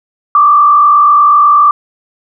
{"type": "tone with frequency modulation", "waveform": "sine", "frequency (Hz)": 1174.7, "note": "D6", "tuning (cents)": 0, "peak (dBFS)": -3, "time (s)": [0.35, 1.71], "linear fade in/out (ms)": 2, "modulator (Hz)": 48.2, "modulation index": 0.73, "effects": []}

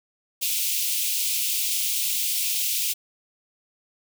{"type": "high-pass noise", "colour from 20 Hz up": "white", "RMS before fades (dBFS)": -25, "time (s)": [0.41, 2.94], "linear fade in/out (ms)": 20, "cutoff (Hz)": 2400, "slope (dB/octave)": 48, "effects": []}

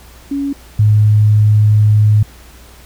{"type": "tone pair in turn", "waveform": "sine", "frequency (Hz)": [280, 106.01], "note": ["C#4", "G#2"], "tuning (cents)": [18, 36], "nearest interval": "octave + perfect fourth", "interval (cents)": 1682, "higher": "first", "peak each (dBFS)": [-15, -6], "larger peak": "second", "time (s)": [[0.31, 0.53], [0.79, 2.23]], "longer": "second", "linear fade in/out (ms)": 5, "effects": ["added 60 Hz sine -39 dBFS peak until 2.85 s", "pink hiss -42 dBFS RMS until 2.85 s"]}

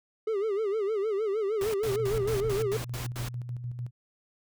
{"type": "tone with vibrato", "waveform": "triangle", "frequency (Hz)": 417, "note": "G#4", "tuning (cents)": 7, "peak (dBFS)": -24, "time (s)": [0.27, 2.77], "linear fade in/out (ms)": 5, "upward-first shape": "sine", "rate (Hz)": 6.5, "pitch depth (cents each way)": 130}
{"type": "noise bursts", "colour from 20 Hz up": "pink", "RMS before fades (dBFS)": -38, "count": 8, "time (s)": [1.61, 3.287], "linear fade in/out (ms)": 2, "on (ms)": 130, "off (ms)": 91}
{"type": "tone with tremolo", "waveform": "sine", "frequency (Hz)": 121.7, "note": "B2", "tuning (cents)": -25, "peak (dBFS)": -31, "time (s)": [1.85, 3.91], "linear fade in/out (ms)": 50, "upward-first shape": "square", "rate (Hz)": 6.7, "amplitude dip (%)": 50}
{"type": "noise", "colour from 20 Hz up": "brown", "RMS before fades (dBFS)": -40, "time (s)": [2.09, 2.61], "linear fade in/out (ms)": 10}
{"effects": []}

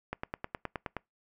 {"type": "click train", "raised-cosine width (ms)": 0.5, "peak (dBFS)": -19, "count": 9, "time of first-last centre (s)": [0.13, 0.967], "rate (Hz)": 9.56, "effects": ["noise-tail reverb RT60 0.2 s tail -25 dB re dry"]}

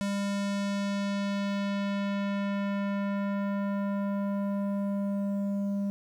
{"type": "tone with low-pass filter sweep", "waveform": "square", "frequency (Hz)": 200, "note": "G3", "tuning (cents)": 35, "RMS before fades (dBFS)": -30, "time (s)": [0.01, 5.9], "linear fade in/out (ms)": 0, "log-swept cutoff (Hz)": [9200, 430], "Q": 0.95, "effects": ["10-bit"]}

